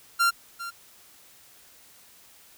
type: tone with echo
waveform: 45% pulse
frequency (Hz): 1382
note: F6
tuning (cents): -19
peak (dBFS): -19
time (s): 0.19-0.31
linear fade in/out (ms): 20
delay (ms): 400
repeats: 1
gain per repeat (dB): -14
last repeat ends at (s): 0.71
effects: white hiss -54 dBFS RMS until 2.57 s